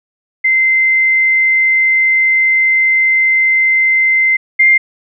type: tone pair in turn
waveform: sine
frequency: 2075 / 2103 Hz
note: C7 / C7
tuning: -15 / +8 cents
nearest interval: unison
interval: 23 cents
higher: second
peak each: -8 / -5 dBFS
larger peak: second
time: 0.44-4.37 / 4.59-4.78 s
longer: first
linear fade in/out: 10 ms
effects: none